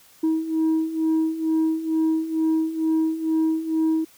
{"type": "beating tone pair", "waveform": "sine", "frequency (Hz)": [318, 320.2], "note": ["D#4", "D#4"], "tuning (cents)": [38, 50], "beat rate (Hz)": 2.2, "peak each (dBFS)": [-23, -19], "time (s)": [0.23, 4.05], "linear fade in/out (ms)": 10, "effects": ["tanh soft clip ceiling -16 dBFS", "white hiss -53 dBFS RMS until 4.17 s"]}